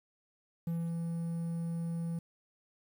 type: tone with ADSR envelope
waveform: triangle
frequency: 167.5 Hz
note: E3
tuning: 28 cents sharp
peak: -29 dBFS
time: 0.67-2.19 s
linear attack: 3 ms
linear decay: 240 ms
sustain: -2 dB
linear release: 4 ms
effects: 10-bit